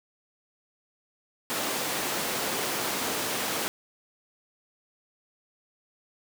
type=high-pass noise; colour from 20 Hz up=pink; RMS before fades=-30 dBFS; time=1.5-3.68 s; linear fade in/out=0 ms; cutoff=270 Hz; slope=12 dB/octave; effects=none